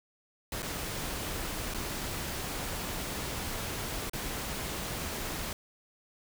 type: noise with dropouts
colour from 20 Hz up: pink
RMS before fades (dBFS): -36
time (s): 0.52-5.53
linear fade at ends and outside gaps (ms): 2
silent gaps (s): 0.622-0.628 / 1.739-1.745 / 4.097-4.133
effects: none